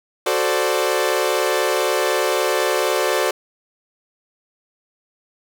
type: chord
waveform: sawtooth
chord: D dominant seventh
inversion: first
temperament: equal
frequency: 370 / 440 / 523.3 / 587.3 Hz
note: F#4 / A4 / C5 / D5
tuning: 0 / 0 / 0 / 0 cents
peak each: -19 dBFS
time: 0.26-3.31 s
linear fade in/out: 5 ms
effects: none